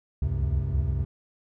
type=tone cluster; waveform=triangle; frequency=65.2 / 70.7 / 74.1 / 93.2 / 132.7 Hz; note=C2 / C#2 / D2 / F#2 / C3; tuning=-5 / +35 / +16 / +13 / +25 cents; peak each=-28 dBFS; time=0.22-1.05 s; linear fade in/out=5 ms; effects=none